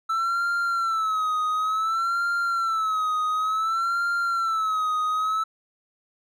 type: tone with vibrato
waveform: triangle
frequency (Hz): 1318.5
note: E6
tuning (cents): 0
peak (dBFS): -20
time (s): 0.09-5.44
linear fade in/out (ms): 10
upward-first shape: sine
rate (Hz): 0.56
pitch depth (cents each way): 94
effects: none